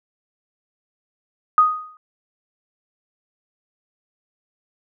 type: tone with exponential decay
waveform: sine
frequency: 1244.5 Hz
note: D#6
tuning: in tune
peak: -7 dBFS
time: 1.58-1.97 s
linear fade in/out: 1 ms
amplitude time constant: 83 ms
effects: none